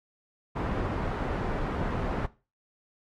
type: low-pass noise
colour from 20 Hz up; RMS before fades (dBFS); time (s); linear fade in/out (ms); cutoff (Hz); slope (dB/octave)
pink; -30; 0.55-2.27; 20; 1300; 12
effects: noise-tail reverb RT60 0.3 s tail -18 dB re dry + MP3 64 kbps

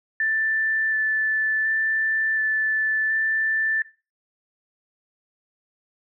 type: tone with vibrato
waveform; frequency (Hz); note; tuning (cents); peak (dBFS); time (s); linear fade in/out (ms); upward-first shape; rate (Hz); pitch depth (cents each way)
sine; 1760; A6; 0; -20; 0.2-3.82; 2; square; 0.69; 8
effects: noise-tail reverb RT60 0.3 s tail -17 dB re dry

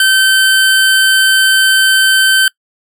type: tone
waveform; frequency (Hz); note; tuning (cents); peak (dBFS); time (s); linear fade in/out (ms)
25% pulse; 1544; G6; -27; -3; 0-2.48; 2
effects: noise-tail reverb RT60 0.1 s tail -25 dB re dry

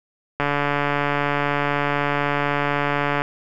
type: click train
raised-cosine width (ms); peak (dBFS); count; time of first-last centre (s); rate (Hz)
0.5; -6; 407; 0.4-3.219; 144
effects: none

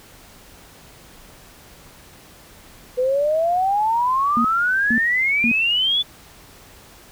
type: exponential sweep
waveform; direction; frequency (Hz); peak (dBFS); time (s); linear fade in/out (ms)
sine; up; 493.9 to 3497; -16; 2.97-6.03; 20
type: tone bursts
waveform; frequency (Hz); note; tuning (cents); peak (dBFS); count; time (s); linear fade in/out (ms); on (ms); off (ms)
sine; 233.1; A#3; 0; -18; 3; 4.37-5.515; 0; 75; 460
effects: pink hiss -46 dBFS RMS until 7.11 s

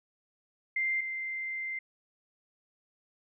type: tone pair in turn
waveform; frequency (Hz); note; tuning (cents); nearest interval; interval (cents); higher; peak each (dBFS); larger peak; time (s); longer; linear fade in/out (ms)
sine; 2093 / 2086; C7 / C7; 0 / -6; unison; 6; first; -27 / -33; first; 0.76-1.01 / 1.01-1.79; second; 5
effects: none

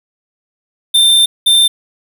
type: tone bursts at uneven times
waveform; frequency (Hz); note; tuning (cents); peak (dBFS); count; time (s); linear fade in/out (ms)
square; 3586; A7; +32; -7; 2; 0.94-1.26 / 1.46-1.68; 10
effects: none

